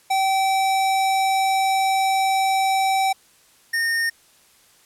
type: tone pair in turn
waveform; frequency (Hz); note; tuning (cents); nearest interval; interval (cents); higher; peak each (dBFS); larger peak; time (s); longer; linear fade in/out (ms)
square; 771 / 1833.8; G5 / A#6; -29 / -29; octave + minor third; 1500; second; -18 / -20; first; 0.1-3.13 / 3.73-4.1; first; 10
effects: white hiss -55 dBFS RMS until 4.85 s + low-pass 12000 Hz 12 dB/octave